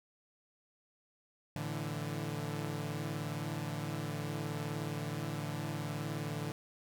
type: chord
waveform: sawtooth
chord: A suspended fourth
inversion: none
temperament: equal with one note detuned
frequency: 110 / 146.83 / 166.15 Hz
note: A2 / D3 / E3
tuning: 0 / 0 / +14 cents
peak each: -38 / -35 / -38 dBFS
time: 1.56-6.52 s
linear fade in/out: 0 ms
effects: none